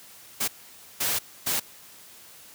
white noise bursts at uneven times, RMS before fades -26 dBFS, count 3, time 0.4-0.48 / 1-1.19 / 1.46-1.6 s, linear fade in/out 10 ms, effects white hiss -49 dBFS RMS until 2.54 s + high-pass 60 Hz 12 dB/octave

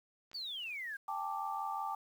clicks, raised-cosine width 0.2 ms, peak -40 dBFS, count 2, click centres 0.315 / 0.332 s
sine exponential sweep, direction down, 4699 to 1574 Hz, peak -39 dBFS, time 0.34-0.97 s, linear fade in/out 10 ms
sine chord, G suspended second, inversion none, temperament equal with one note detuned, 794.5 / 880 / 1174.7 Hz, G5 / A5 / D6, +23 / 0 / 0 cents, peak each -40 dBFS, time 1.08-1.95 s, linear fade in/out 5 ms
effects 10-bit

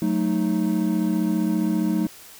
triangle chord, D# diminished, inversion first, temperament equal, 185 / 220 / 311.1 Hz, F#3 / A3 / D#4, 0 / 0 / 0 cents, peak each -22 dBFS, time 0.02-2.07 s, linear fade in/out 2 ms, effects white hiss -45 dBFS RMS until 2.39 s

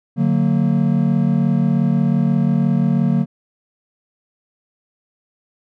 triangle chord, D augmented, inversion none, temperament just, 146.83 / 183.54 / 229.4 Hz, D3 / F#3 / A#3, 0 / -14 / -28 cents, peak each -16 dBFS, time 0.16-3.26 s, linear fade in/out 50 ms, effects none

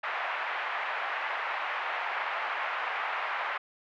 pink band-pass noise, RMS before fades -33 dBFS, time 0.03-3.58 s, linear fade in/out 10 ms, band 750 to 2400 Hz, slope 24 dB/octave, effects none

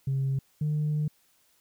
sine tone pair in turn, 135.2 / 150.97 Hz, C#3 / D3, -43 / +48 cents, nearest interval major second, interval 191 cents, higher second, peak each -23 dBFS, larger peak neither, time 0.07-0.39 / 0.61-1.08 s, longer second, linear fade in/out 5 ms, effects tanh soft clip ceiling -22 dBFS + white hiss -66 dBFS RMS until 1.6 s

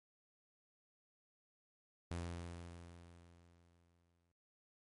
sawtooth tone with exponential decay, 86 Hz, F2, 26 cents flat, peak -36 dBFS, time 2.11-4.32 s, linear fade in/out 0 ms, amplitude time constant 480 ms, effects MP3 48 kbps

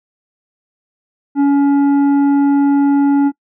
sine tone with tanh clipping, 281.8 Hz, C#4, 29 cents sharp, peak -10 dBFS, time 1.35-3.32 s, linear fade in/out 50 ms, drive 8 dB, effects noise-tail reverb RT60 0.1 s tail -23 dB re dry

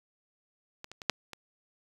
clicks, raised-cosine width 0.2 ms, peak -24 / -26 / -24 / -7 / -24 dBFS, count 5, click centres 0.844 / 0.916 / 1.018 / 1.097 / 1.333 s, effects high-pass 80 Hz 12 dB/octave + 7-bit

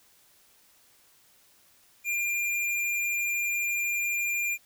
square tone, 2398 Hz, D7, 36 cents sharp, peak -27 dBFS, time 2.04-4.58 s, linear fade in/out 50 ms, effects white hiss -61 dBFS RMS until 4.65 s

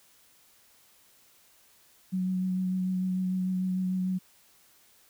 sine tone with vibrato, 185.2 Hz, F#3, 2 cents sharp, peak -26 dBFS, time 2.12-4.19 s, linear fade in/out 20 ms, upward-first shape sine, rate 6.7 Hz, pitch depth 15 cents each way, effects white hiss -61 dBFS RMS until 5.09 s

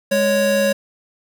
square tone pair together, 206.6 / 554.4 Hz, G#3 / C#5, -9 / 0 cents, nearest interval octave + perfect fourth, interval 1709 cents, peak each -22 / -16 dBFS, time 0.11-0.73 s, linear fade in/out 10 ms, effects none

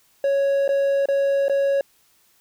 triangle tone with dropouts, 554.4 Hz, C#5, in tune, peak -15 dBFS, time 0.24-1.81 s, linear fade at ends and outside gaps 2 ms, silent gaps 0.679-0.69 / 1.057-1.086 / 1.483-1.496 s, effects white hiss -60 dBFS RMS until 2.4 s

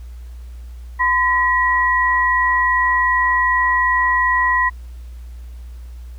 sine tone pair together, 1015.4 / 1918 Hz, B5 / A#6, +48 / +49 cents, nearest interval major seventh, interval 1101 cents, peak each -16 dBFS, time 0.99-4.7 s, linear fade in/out 20 ms, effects added 60 Hz sine -31 dBFS peak until 6.18 s + pink hiss -54 dBFS RMS until 6.18 s

